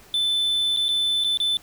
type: tone with dropouts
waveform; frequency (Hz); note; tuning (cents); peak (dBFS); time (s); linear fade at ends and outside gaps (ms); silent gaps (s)
triangle; 3520; A7; 0; -18; 0.14-1.57; 1; 0.764-0.771 / 0.884-0.889 / 1.239-1.245 / 1.373-1.401
effects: pink hiss -50 dBFS RMS until 1.62 s